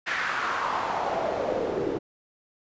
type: noise with band-pass filter sweep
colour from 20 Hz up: pink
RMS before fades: -28 dBFS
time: 0.06-1.99 s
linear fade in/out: 20 ms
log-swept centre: 1800 to 350 Hz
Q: 2.9
effects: resampled to 16000 Hz